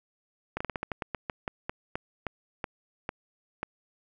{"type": "slowing click train", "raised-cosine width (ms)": 0.5, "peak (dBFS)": -16, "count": 17, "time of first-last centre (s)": [0.57, 3.63], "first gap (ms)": 35, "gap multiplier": 1.2, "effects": []}